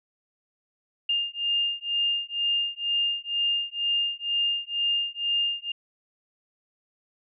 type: beating tone pair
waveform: sine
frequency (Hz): 2812 / 2814.1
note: F7 / F7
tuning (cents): +11 / +13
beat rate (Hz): 2.1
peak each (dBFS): -27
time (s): 1.09-5.72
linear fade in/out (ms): 5
effects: none

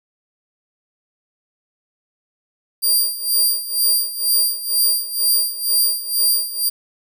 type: tone with tremolo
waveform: 5% pulse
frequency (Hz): 4758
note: D8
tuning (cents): +22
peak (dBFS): -6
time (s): 2.82-6.7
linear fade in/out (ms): 20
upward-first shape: sine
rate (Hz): 2.1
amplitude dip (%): 80
effects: none

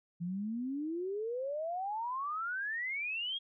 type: exponential sweep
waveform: sine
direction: up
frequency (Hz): 167.1 to 3322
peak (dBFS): -34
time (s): 0.2-3.39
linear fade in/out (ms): 20
effects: none

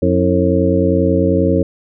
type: harmonic tone with a mistuned harmonic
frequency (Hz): 90.2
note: F#2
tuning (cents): -44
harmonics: 1 / 2 / 3 / 4 / 5 / 6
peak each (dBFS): -18 / -18 / -18 / -18 / -18 / -18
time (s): 0.02-1.63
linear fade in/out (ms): 5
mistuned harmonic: 4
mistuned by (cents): -140
effects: none

